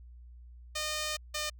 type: tone pair in turn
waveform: 5% pulse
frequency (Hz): 611 / 606.1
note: D#5 / D#5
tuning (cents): -32 / -46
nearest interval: unison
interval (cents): 14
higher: first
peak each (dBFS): -21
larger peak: neither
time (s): 0.75-1.17 / 1.34-1.5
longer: first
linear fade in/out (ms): 10
effects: added 60 Hz sine -48 dBFS peak until 1.59 s